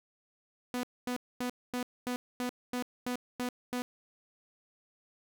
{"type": "tone bursts", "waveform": "sawtooth", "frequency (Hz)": 247.6, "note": "B3", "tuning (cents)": 5, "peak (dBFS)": -28, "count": 10, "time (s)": [0.74, 3.82], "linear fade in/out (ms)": 0, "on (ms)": 92, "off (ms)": 240, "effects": []}